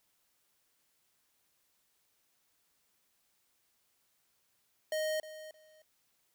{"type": "tone with echo", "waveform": "square", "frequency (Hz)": 622.3, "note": "D#5", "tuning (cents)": 0, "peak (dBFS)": -32, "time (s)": [4.92, 5.2], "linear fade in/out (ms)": 2, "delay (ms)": 310, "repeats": 2, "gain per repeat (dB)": -14, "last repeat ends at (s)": 5.82, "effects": ["white hiss -75 dBFS RMS until 6.34 s"]}